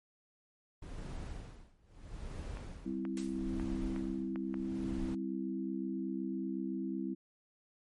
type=noise with tremolo; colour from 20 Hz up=brown; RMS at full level=-41 dBFS; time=0.82-5.15 s; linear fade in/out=5 ms; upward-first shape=sine; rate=0.77 Hz; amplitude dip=95%
type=clicks; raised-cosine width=0.5 ms; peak=-31 dBFS; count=6; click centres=2.571 / 3.052 / 3.598 / 3.962 / 4.359 / 4.542 s
type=chord; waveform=sine; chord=C major; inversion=second; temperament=equal; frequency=196 / 261.6 / 329.6 Hz; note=G3 / C4 / E4; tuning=0 / 0 / 0 cents; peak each=-39 dBFS; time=2.85-7.15 s; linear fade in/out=20 ms
type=noise with exponential decay; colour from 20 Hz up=white; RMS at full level=-45 dBFS; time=3.17-3.5 s; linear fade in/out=2 ms; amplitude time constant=70 ms
effects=MP3 48 kbps